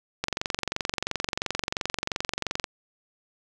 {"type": "click train", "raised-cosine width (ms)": 0.2, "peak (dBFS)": -9, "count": 56, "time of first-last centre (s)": [0.24, 2.642], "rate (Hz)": 22.9, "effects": []}